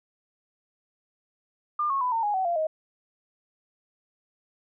sine tone with pitch steps, 1200 / 1094.1 / 997.5 / 909.4 / 829.1 / 756 / 689.2 / 628.4 Hz, D6 / C#6 / B5 / A#5 / G#5 / F#5 / F5 / D#5, +37 / -23 / +17 / -43 / -3 / +37 / -23 / +17 cents, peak -23 dBFS, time 1.79-2.67 s, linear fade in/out 5 ms, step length 110 ms, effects none

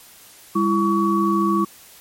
sine tone cluster, 200.9 / 334.2 / 1129 Hz, G3 / E4 / C#6, +43 / +24 / +31 cents, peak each -20 dBFS, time 0.55-1.65 s, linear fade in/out 10 ms, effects white hiss -46 dBFS RMS until 2 s + MP3 64 kbps

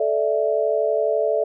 sine chord, A suspended fourth, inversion none, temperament equal with one note detuned, 437 / 587.3 / 659.3 Hz, A4 / D5 / E5, -12 / 0 / 0 cents, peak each -22 dBFS, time 0-1.44 s, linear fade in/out 5 ms, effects none

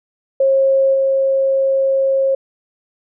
sine tone with level steps, 539 Hz, C#5, 49 cents flat, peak -10 / -12 dBFS, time 0.4-2.35 s, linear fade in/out 5 ms, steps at 0.93 s, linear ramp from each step 20 ms, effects none

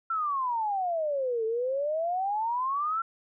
sine exponential two-way sweep, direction down then up, 1365 to 437.2 to 1365 Hz, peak -26 dBFS, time 0.1-3.02 s, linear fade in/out 5 ms, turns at 1.45 s, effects none

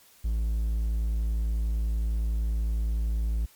triangle tone, 55.4 Hz, A1, 13 cents sharp, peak -22 dBFS, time 0.24-3.46 s, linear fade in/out 10 ms, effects white hiss -57 dBFS RMS until 3.55 s + MP3 96 kbps

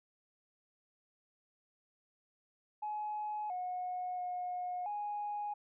sine tone with pitch steps, 845 / 727 / 721 / 829 Hz, G#5 / F#5 / F#5 / G#5, +30 / -31 / -45 / -3 cents, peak -35 dBFS, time 2.82-5.54 s, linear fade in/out 10 ms, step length 680 ms, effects tanh soft clip ceiling -31 dBFS

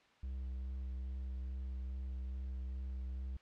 triangle tone with vibrato, 64.5 Hz, C2, 24 cents flat, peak -37 dBFS, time 0.23-3.37 s, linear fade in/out 5 ms, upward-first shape sine, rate 2.4 Hz, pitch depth 17 cents each way, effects white hiss -67 dBFS RMS until 3.41 s + low-pass 3000 Hz 12 dB/octave

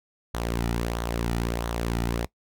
sawtooth tone with flanger, 58 Hz, A#1, 8 cents flat, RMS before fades -28 dBFS, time 0.34-2.26 s, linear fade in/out 5 ms, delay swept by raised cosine 0.39 to 1.89 ms, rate 1.5 Hz, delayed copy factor -0.5, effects noise-tail reverb RT60 0.1 s tail -21 dB re dry

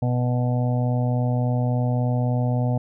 harmonic tone, 123.47 Hz, B2, in tune, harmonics 1 / 2 / 4 / 5 / 6 / 7, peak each -20 / -27 / -33 / -32 / -34 / -39 dBFS, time 0.02-2.78 s, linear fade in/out 5 ms, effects none

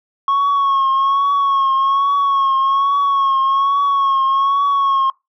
sine tone with vibrato, 1100 Hz, C#6, 14 cents flat, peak -10 dBFS, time 0.28-5.1 s, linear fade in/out 2 ms, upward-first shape triangle, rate 1.2 Hz, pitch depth 48 cents each way, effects noise-tail reverb RT60 0.2 s tail -24 dB re dry + tanh soft clip ceiling -11 dBFS

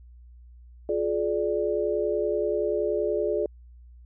sine chord, D diminished, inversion first, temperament just, 352.4 / 422.9 / 587.3 Hz, F4 / Ab4 / D5, +16 / +31 / 0 cents, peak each -29 / -26 / -28 dBFS, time 0.89-3.46 s, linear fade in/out 2 ms, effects added 60 Hz sine -46 dBFS peak until 4.05 s

